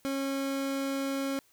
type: tone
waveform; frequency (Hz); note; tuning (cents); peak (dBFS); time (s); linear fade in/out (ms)
30% pulse; 273.2; C#4; -25; -27; 0.05-1.39; 0
effects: white hiss -65 dBFS RMS until 1.52 s